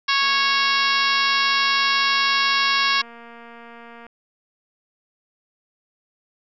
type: harmonic tone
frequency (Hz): 552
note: C#5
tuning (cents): -7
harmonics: 2 / 3 / 4 / 5 / 6 / 7 / 8 / 9 / 10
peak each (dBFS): -22 / -24 / -25 / -26 / -27 / -27 / -28 / -29 / -29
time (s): 0.08-3.02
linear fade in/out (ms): 10
type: click train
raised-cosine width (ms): 0.5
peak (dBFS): -28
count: 901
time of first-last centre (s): 0.22-4.066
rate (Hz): 234
effects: none